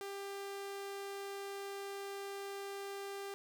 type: tone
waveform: sawtooth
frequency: 396.8 Hz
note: G4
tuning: 21 cents sharp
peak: -38 dBFS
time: 0.01-3.34 s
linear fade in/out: 0 ms
effects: none